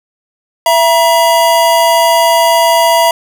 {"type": "tone pair together", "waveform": "square", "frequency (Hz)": [668, 954.6], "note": ["E5", "A#5"], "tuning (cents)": [23, 41], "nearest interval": "tritone", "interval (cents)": 618, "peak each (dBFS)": -10, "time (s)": [0.66, 3.11], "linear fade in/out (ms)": 2, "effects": []}